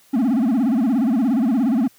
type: tone with vibrato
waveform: triangle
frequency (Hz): 245.1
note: B3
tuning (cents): -13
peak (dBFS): -13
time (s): 0.13-1.88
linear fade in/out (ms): 10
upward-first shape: sine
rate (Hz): 17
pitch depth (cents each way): 240
effects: white hiss -54 dBFS RMS until 1.98 s + high-pass 60 Hz 12 dB/octave